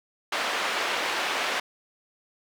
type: band-pass noise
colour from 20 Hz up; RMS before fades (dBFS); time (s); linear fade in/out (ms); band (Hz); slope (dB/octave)
white; -28; 0.32-1.6; 5; 440 to 2500; 12
effects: none